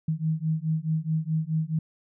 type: beating tone pair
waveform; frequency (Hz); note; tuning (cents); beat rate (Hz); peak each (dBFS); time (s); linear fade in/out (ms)
sine; 156.2 / 160.9; D#3 / E3; +7 / -42; 4.7; -27; 0.08-1.79; 5
effects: none